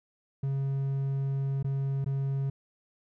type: tone with dropouts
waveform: triangle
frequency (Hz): 136.8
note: C#3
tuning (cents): -23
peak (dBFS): -25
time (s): 0.43-2.5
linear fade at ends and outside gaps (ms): 5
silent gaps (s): 1.628-1.644 / 2.045-2.06
effects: none